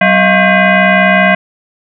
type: tone with frequency modulation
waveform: sine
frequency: 698.5 Hz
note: F5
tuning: in tune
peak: -5 dBFS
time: 0.01-1.35 s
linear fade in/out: 5 ms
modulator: 444 Hz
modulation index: 3.7
effects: none